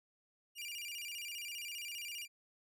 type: tone with vibrato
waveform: sawtooth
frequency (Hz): 2600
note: E7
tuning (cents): -24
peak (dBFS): -39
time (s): 0.55-2.28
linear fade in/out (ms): 50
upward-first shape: square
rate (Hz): 15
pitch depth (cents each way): 160
effects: none